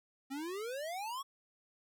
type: exponential sweep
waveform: square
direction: up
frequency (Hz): 261.6 to 1136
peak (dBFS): -39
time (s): 0.3-1.23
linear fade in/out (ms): 20
effects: none